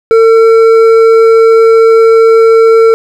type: tone with hard clipping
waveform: sine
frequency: 451.3 Hz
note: A4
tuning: 44 cents sharp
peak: -3 dBFS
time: 0.11-2.94 s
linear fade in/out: 0 ms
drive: 7 dB
effects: none